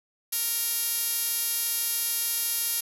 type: tone with band-pass filter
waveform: 5% pulse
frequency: 466.2 Hz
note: A#4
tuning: in tune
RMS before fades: -28 dBFS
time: 0.32-2.81 s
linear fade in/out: 10 ms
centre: 11000 Hz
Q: 4.3
effects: 8-bit